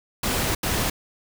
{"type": "noise bursts at uneven times", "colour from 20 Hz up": "pink", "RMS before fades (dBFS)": -24, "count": 2, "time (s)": [[0.23, 0.55], [0.63, 0.9]], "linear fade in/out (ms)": 5, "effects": []}